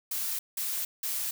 blue noise bursts, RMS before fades -32 dBFS, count 3, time 0.11-1.31 s, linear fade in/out 5 ms, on 280 ms, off 180 ms, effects none

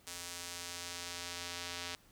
square tone with band-pass filter sweep, 87.31 Hz, F2, in tune, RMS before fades -44 dBFS, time 0.07-1.95 s, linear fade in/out 0 ms, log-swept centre 7800 to 4300 Hz, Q 0.87, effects pink hiss -65 dBFS RMS until 2.11 s

